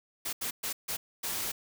white noise bursts at uneven times, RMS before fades -34 dBFS, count 5, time 0.25-0.33 / 0.41-0.51 / 0.63-0.73 / 0.88-0.97 / 1.23-1.52 s, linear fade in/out 10 ms, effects none

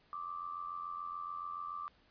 sine tone with amplitude modulation, 1174.7 Hz, D6, in tune, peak -36 dBFS, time 0.13-1.88 s, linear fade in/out 0 ms, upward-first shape sine, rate 87 Hz, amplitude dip 75%, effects pink hiss -68 dBFS RMS until 2.1 s + resampled to 11025 Hz

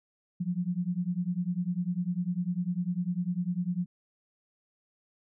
sine beating tone pair, 172.7 / 182.7 Hz, F3 / F#3, -19 / -22 cents, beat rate 10 Hz, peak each -31 dBFS, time 0.4-3.86 s, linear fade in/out 10 ms, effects none

